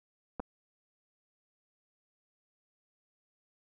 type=clicks; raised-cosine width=1 ms; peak=-23 dBFS; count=2; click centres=0.397 / 0.401 s; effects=none